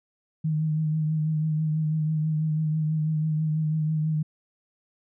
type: tone with vibrato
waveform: sine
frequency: 155.56 Hz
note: D#3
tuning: in tune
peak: -22 dBFS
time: 0.44-4.23 s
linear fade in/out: 10 ms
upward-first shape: triangle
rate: 6.1 Hz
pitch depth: 36 cents each way
effects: none